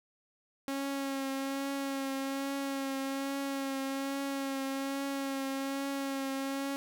sawtooth tone with vibrato, 273.2 Hz, C#4, 25 cents flat, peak -29 dBFS, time 0.68-6.76 s, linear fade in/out 0 ms, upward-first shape triangle, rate 1.2 Hz, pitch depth 25 cents each way, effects none

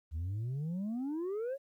sine exponential sweep, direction up, 74 to 567 Hz, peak -31 dBFS, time 0.11-1.58 s, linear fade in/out 50 ms, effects tanh soft clip ceiling -33 dBFS + 12-bit

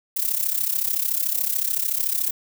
violet noise with amplitude modulation, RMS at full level -20 dBFS, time 0.16-2.31 s, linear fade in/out 10 ms, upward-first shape sine, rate 33.7 Hz, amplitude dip 80%, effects none

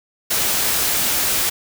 white noise, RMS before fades -19 dBFS, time 0.3-1.5 s, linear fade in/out 10 ms, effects none

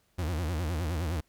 40% pulse tone with vibrato, 82.41 Hz, E2, in tune, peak -28 dBFS, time 0.18-1.21 s, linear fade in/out 10 ms, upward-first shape sine, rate 9.7 Hz, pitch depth 180 cents each way, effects pink hiss -70 dBFS RMS until 1.28 s

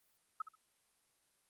sine tone with echo, 1287 Hz, E6, 42 cents flat, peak -35 dBFS, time 0.4-0.42 s, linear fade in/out 5 ms, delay 67 ms, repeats 2, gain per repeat -12 dB, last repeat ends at 0.554 s, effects white hiss -75 dBFS RMS until 1.49 s + Opus 32 kbps

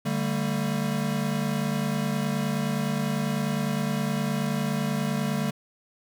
square chord, D suspended fourth, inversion none, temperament equal with one note detuned, 146.83 / 196 / 225.8 Hz, D3 / G3 / A3, 0 / 0 / +45 cents, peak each -30 dBFS, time 0.05-5.51 s, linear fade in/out 10 ms, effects none

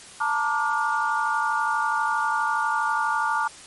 sine chord, Bb major seventh, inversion third, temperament equal with one note detuned, 880 / 932.3 / 1174.7 / 1428.7 Hz, A5 / Bb5 / D6 / F6, 0 / 0 / 0 / +39 cents, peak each -26 / -29 / -26 / -26 dBFS, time 0.2-3.48 s, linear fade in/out 10 ms, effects white hiss -44 dBFS RMS until 3.66 s + MP3 48 kbps

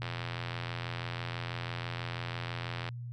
click train, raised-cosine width 0.3 ms, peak -21 dBFS, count 248, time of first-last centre 0.02-2.889 s, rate 86.1 Hz, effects added 120 Hz sine -38 dBFS peak until 3.12 s

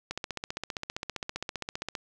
click train, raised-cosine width 0.2 ms, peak -16 dBFS, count 29, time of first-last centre 0.11-1.952 s, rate 15.2 Hz, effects none

